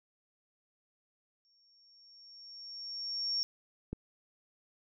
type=tone with exponential growth; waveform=sine; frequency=5510 Hz; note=F8; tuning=24 cents flat; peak=-29 dBFS; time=1.45-3.43 s; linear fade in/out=0 ms; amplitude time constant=430 ms
type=click; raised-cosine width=3 ms; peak=-24 dBFS; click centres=3.93 s
effects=none